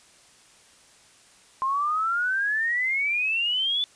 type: exponential sweep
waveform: sine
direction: up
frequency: 1045 to 3500 Hz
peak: -22 dBFS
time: 1.62-3.84 s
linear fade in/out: 0 ms
effects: white hiss -55 dBFS RMS until 3.95 s + resampled to 22050 Hz